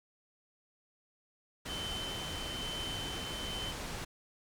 pink low-pass noise, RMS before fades -41 dBFS, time 1.65-4.05 s, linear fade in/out 10 ms, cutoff 8200 Hz, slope 12 dB/octave
triangle tone with tremolo, 3065 Hz, G7, 40 cents flat, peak -37 dBFS, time 1.66-3.74 s, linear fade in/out 50 ms, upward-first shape sine, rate 1.1 Hz, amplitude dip 35%
effects none

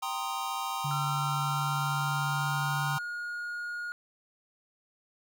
square chord, C minor seventh, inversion second, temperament equal, 784 / 932.3 / 1046.5 / 1244.5 Hz, G5 / Bb5 / C6 / Eb6, 0 / 0 / 0 / 0 cents, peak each -38 dBFS, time 0.02-2.99 s, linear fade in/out 10 ms
sine tone, 143.9 Hz, D3, 35 cents flat, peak -31 dBFS, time 0.84-2.98 s, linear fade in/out 10 ms
triangle tone with pitch glide, 1354 to 1433.7 Hz, E6 to F6, +46 to +45 cents, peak -32 dBFS, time 0.91-3.92 s, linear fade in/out 0 ms, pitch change +99 cents, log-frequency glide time 1.39-2.86 s
effects none

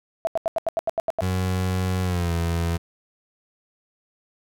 sine tone bursts, 659.3 Hz, E5, in tune, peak -19 dBFS, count 10, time 0.25-1.207 s, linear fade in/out 0 ms, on 21 ms, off 83 ms
30% pulse tone with pitch glide, 92.5 to 84.33 Hz, F#2 to E2, 0 to +40 cents, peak -19 dBFS, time 1.21-2.78 s, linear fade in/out 20 ms, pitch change -160 cents, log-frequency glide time 2.02-2.32 s
effects none

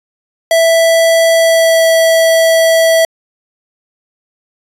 square tone with pitch glide, 659.3 to 654.4 Hz, E5 to E5, 0 to -13 cents, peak -7 dBFS, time 0.51-3.05 s, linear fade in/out 2 ms, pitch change -13 cents, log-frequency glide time 1.34-1.87 s, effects resampled to 32000 Hz

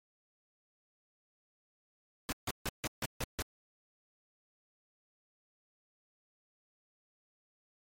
pink noise bursts, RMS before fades -35 dBFS, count 7, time 2.29-3.421 s, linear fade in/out 0 ms, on 33 ms, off 150 ms, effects MP3 64 kbps

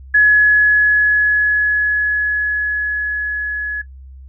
sine tone with level ramp, 1693 Hz, G#6, 33 cents sharp, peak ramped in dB -6 to -19 dBFS, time 0.14-3.82 s, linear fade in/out 10 ms, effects noise-tail reverb RT60 0.1 s tail -18 dB re dry + added 66 Hz sine -34 dBFS peak until 4.28 s

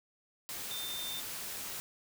sine tone in noise, 3595 Hz, A7, 36 cents sharp, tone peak -39 dBFS, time 0.71-1.2 s, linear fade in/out 0 ms, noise white, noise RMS -41 dBFS, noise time 0.49-1.8 s, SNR -1 dB, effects none

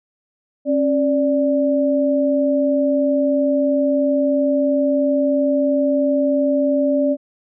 sine tone pair together, 272 / 585 Hz, C#4 / D5, -33 / -7 cents, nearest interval octave + minor second, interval 1326 cents, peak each -17 dBFS, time 0.65-7.17 s, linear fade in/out 50 ms, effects none

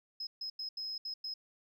sine tone bursts at uneven times, 5120 Hz, D#8, 49 cents sharp, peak -36 dBFS, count 6, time 0.2-0.27 / 0.41-0.5 / 0.59-0.69 / 0.77-0.98 / 1.05-1.14 / 1.24-1.34 s, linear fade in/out 5 ms, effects tanh soft clip ceiling -33 dBFS + 13-bit

